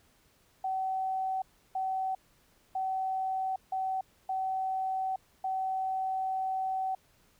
sine tone bursts at uneven times, 760 Hz, F#5, 46 cents sharp, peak -29 dBFS, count 6, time 0.64-1.42 / 1.75-2.15 / 2.75-3.56 / 3.72-4.01 / 4.29-5.16 / 5.44-6.95 s, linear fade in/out 5 ms, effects pink hiss -66 dBFS RMS until 7.39 s

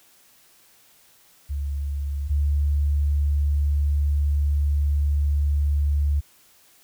sine tone pair in turn, 71 / 72.41 Hz, C#2 / D2, +42 / -24 cents, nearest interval unison, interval 34 cents, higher second, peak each -24 / -18 dBFS, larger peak second, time 1.49-2.29 / 2.29-6.21 s, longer second, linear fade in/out 20 ms, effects white hiss -56 dBFS RMS until 6.83 s

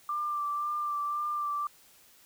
sine tone with vibrato, 1182 Hz, D6, 11 cents sharp, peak -29 dBFS, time 0.09-1.67 s, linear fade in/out 2 ms, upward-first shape sine, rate 1.9 Hz, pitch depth 22 cents each way, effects white hiss -59 dBFS RMS until 2.25 s

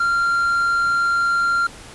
triangle tone, 1385 Hz, F6, 15 cents flat, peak -14 dBFS, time 0-1.67 s, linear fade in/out 5 ms, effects pink hiss -40 dBFS RMS until 1.94 s + resampled to 24000 Hz

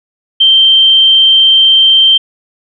sine tone, 3136 Hz, G7, in tune, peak -3 dBFS, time 0.4-2.18 s, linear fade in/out 10 ms, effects none

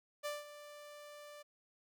sawtooth tone with ADSR envelope, 589 Hz, D5, 5 cents sharp, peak -33 dBFS, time 0.23-1.43 s, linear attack 27 ms, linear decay 180 ms, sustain -14 dB, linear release 15 ms, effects none

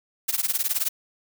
blue noise with tremolo, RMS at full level -21 dBFS, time 0.28-0.89 s, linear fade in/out 10 ms, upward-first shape triangle, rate 19 Hz, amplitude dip 100%, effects none

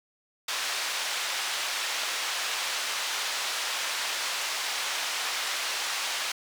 white band-pass noise, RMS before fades -31 dBFS, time 0.48-6.32 s, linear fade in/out 5 ms, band 760 to 4900 Hz, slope 12 dB/octave, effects none

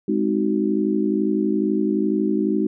sine chord, Ab dominant seventh, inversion none, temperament just, 207.7 / 259.6 / 311.5 / 373.8 Hz, Ab3 / C4 / Eb4 / Gb4, 0 / -13 / +2 / +18 cents, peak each -22 / -27 / -22 / -24 dBFS, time 0.08-2.67 s, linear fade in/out 5 ms, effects none

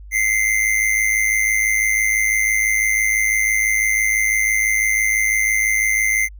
square tone with amplitude modulation, 2080 Hz, C7, 11 cents flat, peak -13 dBFS, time 0.11-6.29 s, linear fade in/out 50 ms, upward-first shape sine, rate 106 Hz, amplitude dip 65%, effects added 50 Hz sine -35 dBFS peak until 6.39 s

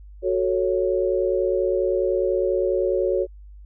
sine chord, F# minor, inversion none, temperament equal, 370 / 440 / 554.4 Hz, F#4 / A4 / C#5, 0 / 0 / 0 cents, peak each -22 / -25 / -23 dBFS, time 0.22-3.27 s, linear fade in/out 50 ms, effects added 50 Hz sine -40 dBFS peak until 3.65 s

